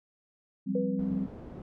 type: chord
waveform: sine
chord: F suspended second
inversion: none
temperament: equal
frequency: 174.61 / 196 / 261.6 Hz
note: F3 / G3 / C4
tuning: 0 / 0 / 0 cents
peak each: -36 / -30 / -33 dBFS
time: 0.66-1.27 s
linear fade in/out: 20 ms
type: tone with exponential decay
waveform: sine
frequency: 490 Hz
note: B4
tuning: 14 cents flat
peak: -26 dBFS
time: 0.75-1.4 s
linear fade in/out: 5 ms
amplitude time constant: 140 ms
type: low-pass noise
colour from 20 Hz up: white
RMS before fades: -44 dBFS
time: 0.99-1.62 s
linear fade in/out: 2 ms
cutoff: 320 Hz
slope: 12 dB/octave
effects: none